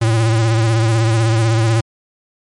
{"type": "tone with vibrato", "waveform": "square", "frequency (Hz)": 112.9, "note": "A2", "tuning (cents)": 45, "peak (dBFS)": -12, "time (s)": [0.01, 1.81], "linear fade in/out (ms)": 10, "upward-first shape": "sine", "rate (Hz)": 16, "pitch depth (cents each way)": 55, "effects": ["MP3 48 kbps"]}